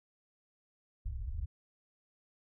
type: low-pass noise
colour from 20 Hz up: white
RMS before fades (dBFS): -38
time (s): 1.05-1.46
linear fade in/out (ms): 5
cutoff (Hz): 100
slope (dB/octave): 96
effects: none